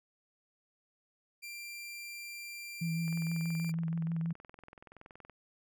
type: tone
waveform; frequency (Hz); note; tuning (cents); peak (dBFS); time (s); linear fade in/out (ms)
sawtooth; 2370; D7; +15; -39; 1.42-3.72; 20
type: tone with vibrato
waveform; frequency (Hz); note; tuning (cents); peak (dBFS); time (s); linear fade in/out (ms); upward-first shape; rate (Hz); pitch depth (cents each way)
sine; 164.81; E3; 0; -31; 2.81-4.33; 10; sine; 6.3; 27
type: click train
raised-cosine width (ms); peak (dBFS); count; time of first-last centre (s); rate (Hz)
0.5; -36; 48; 3.08-5.297; 21.2
effects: none